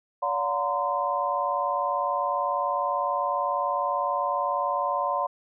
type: tone cluster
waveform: sine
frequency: 572 / 721 / 932 / 1032 Hz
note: D5 / F#5 / A#5 / C6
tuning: -46 / -45 / -1 / -24 cents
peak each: -30 / -30 / -30 / -27 dBFS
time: 0.22-5.27 s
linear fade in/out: 10 ms
effects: none